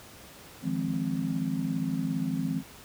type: chord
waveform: sine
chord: F minor seventh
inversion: third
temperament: just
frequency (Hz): 157.15 / 174.61 / 209.5 / 261.9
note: Eb3 / F3 / Ab3 / C4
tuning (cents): +18 / 0 / +15 / +2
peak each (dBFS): -33 / -33 / -34 / -31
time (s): 0.62-2.63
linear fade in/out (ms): 50
effects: pink hiss -49 dBFS RMS until 2.84 s + high-pass 60 Hz 12 dB/octave